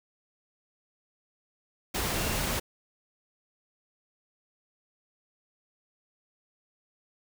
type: tone in noise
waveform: sine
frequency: 2745 Hz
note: F7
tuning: 31 cents flat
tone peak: -41 dBFS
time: 2.15-2.36 s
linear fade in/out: 10 ms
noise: pink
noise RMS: -30 dBFS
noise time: 1.94-2.6 s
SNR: -14 dB
effects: none